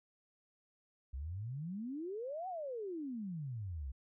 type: exponential two-way sweep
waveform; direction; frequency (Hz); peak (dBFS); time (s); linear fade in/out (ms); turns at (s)
sine; up then down; 61.74 to 770 to 61.74; -39; 1.13-3.92; 10; 2.48
effects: none